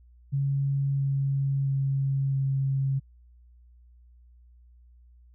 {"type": "tone with pitch steps", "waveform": "sine", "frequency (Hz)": [138.59, 137.63, 136.68, 135.74], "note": ["C#3", "C#3", "C#3", "C#3"], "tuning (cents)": [0, -12, -24, -36], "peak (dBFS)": -23, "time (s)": [0.32, 3], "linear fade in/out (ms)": 20, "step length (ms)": 670, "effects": ["added 60 Hz sine -52 dBFS peak until 5.34 s"]}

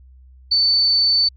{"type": "tone", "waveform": "sine", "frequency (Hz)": 4518, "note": "C#8", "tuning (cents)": 32, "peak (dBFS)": -13, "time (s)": [0.51, 1.29], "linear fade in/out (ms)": 10, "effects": ["added 64 Hz sine -43 dBFS peak until 1.36 s", "AAC 48 kbps"]}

